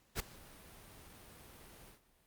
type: noise with ADSR envelope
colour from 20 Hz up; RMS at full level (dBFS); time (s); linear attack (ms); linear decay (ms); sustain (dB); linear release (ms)
pink; -35; 0.15-2.01; 49; 6; -21; 120
effects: pink hiss -71 dBFS RMS until 2.26 s + Opus 48 kbps